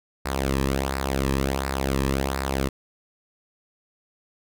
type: tone with flanger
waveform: sawtooth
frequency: 67.5 Hz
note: C#2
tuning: 45 cents flat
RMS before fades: -25 dBFS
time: 0.25-2.69 s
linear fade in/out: 10 ms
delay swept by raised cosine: 0.31 to 1.41 ms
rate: 1.4 Hz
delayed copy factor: -0.65
effects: none